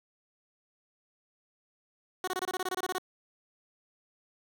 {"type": "tone bursts", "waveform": "15% pulse", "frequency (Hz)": 370, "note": "F#4", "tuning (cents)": 0, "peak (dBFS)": -24, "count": 13, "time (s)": [2.24, 2.983], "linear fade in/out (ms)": 2, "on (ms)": 35, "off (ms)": 24, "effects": []}